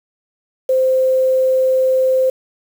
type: tone with quantisation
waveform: sine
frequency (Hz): 520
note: C5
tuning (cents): -11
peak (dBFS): -11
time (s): 0.69-2.3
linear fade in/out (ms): 5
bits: 6
effects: none